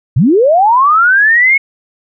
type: linear sweep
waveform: sine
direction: up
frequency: 99.4 to 2209 Hz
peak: -5 dBFS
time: 0.16-1.58 s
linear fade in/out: 10 ms
effects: none